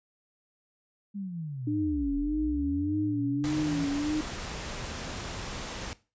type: linear two-way sweep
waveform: sine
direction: down then up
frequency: 206.9 to 36.71 to 167.6 Hz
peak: -33 dBFS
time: 1.14-3.85 s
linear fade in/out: 20 ms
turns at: 2.17 s
type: tone with vibrato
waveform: sine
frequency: 293.7 Hz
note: D4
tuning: in tune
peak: -26 dBFS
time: 1.67-4.21 s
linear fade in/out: 5 ms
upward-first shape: sine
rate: 1.7 Hz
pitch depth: 76 cents each way
type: noise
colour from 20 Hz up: pink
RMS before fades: -37 dBFS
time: 3.44-5.93 s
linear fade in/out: 0 ms
effects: noise-tail reverb RT60 0.3 s tail -18 dB re dry + resampled to 16000 Hz